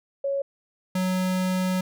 sine / square tone pair in turn, 554.4 / 185.01 Hz, C#5 / F#3, 0 / 0 cents, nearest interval octave + perfect fifth, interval 1900 cents, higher first, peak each -23 dBFS, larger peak neither, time 0.24-0.42 / 0.95-1.81 s, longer second, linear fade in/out 5 ms, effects none

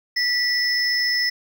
triangle tone pair together, 1957 / 5229 Hz, B6 / E8, -16 / -15 cents, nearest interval octave + perfect fourth, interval 1701 cents, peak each -20 dBFS, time 0.16-1.3 s, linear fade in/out 10 ms, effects none

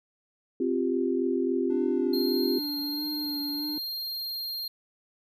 sine chord, C suspended fourth, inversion none, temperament just, 261.6 / 348.8 / 392.4 Hz, C4 / F4 / G4, 0 / -2 / +2 cents, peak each -28 / -28 / -29 dBFS, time 0.6-2.59 s, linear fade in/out 5 ms
triangle tone with vibrato, 293.7 Hz, D4, in tune, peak -30 dBFS, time 1.7-3.78 s, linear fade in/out 2 ms, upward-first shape sine, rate 1.6 Hz, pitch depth 32 cents each way
square tone, 4207 Hz, C8, 9 cents sharp, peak -32 dBFS, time 2.13-4.68 s, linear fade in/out 5 ms
effects none

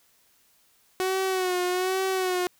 sawtooth tone with vibrato, 370 Hz, F#4, in tune, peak -20 dBFS, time 1-2.47 s, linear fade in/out 0 ms, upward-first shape sine, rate 1.2 Hz, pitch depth 52 cents each way, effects white hiss -63 dBFS RMS until 2.59 s

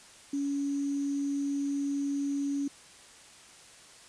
sine tone with sample-and-hold, 281.5 Hz, C#4, 27 cents sharp, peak -28 dBFS, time 0.33-2.68 s, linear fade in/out 5 ms, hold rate 6300 Hz, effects white hiss -53 dBFS RMS until 4.08 s + resampled to 22050 Hz

